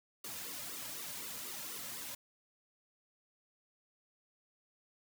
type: noise with flanger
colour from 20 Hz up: white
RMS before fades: -44 dBFS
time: 0.24-2.15 s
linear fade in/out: 5 ms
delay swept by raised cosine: 1.2 to 2.7 ms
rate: 4 Hz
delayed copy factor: -0.9
effects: none